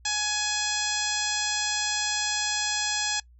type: harmonic tone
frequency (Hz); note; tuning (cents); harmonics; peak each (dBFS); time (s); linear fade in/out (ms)
840; G#5; +19; 1 / 2 / 3 / 4 / 5 / 6 / 7 / 8 / 9; -35 / -32 / -35 / -33 / -34 / -33 / -34 / -36 / -33; 0.05-3.2; 5
effects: noise-tail reverb RT60 0.1 s tail -23 dB re dry + added 60 Hz sine -51 dBFS peak until 3.39 s